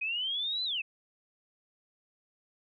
sine linear two-way sweep, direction up then down, 2482 to 4080 to 2482 Hz, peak -30 dBFS, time 0.01-0.82 s, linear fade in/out 10 ms, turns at 0.64 s, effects none

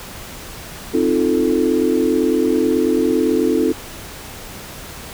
sine chord, F dominant seventh, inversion second, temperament equal, 261.6 / 311.1 / 349.2 / 440 Hz, C4 / Eb4 / F4 / A4, 0 / 0 / 0 / 0 cents, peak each -19 dBFS, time 0.93-3.73 s, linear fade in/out 20 ms, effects pink hiss -34 dBFS RMS until 5.13 s

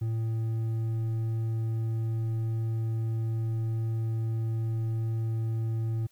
triangle tone with hard clipping, 112.6 Hz, A2, 40 cents sharp, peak -28 dBFS, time 0.01-6.07 s, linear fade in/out 10 ms, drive 7 dB, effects white hiss -67 dBFS RMS until 6.11 s

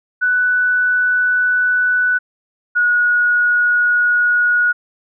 sine tone pair in turn, 1488 / 1453.2 Hz, F#6 / F#6, +9 / -32 cents, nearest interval unison, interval 41 cents, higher first, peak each -12 / -11 dBFS, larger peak second, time 0.21-2.19 / 2.75-4.73 s, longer neither, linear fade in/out 20 ms, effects none

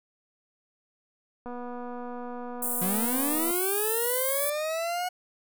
click train, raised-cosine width 1 ms, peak -26 dBFS, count 501, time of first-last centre 1.46-3.509 s, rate 244 Hz
pink high-pass noise, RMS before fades -30 dBFS, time 2.62-4.5 s, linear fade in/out 5 ms, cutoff 8500 Hz, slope 48 dB/octave
40% pulse linear sweep, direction up, 174.61 to 732 Hz, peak -27 dBFS, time 2.81-5.09 s, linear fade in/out 10 ms
effects none

